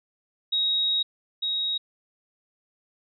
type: tone pair in turn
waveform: sine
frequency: 3788 / 3788 Hz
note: A#7 / A#7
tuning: +27 / +27 cents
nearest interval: unison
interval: 0 cents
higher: neither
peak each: -21 / -24 dBFS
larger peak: first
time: 0.52-1.03 / 1.42-1.78 s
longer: first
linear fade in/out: 10 ms
effects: none